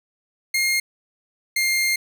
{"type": "tone pair in turn", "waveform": "sawtooth", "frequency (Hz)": [2131, 2115], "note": ["C7", "C7"], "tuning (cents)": [31, 18], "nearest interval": "unison", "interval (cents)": 13, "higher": "first", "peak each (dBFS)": [-15, -15], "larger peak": "neither", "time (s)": [[0.54, 0.8], [1.56, 1.96]], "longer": "second", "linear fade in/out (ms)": 5, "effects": []}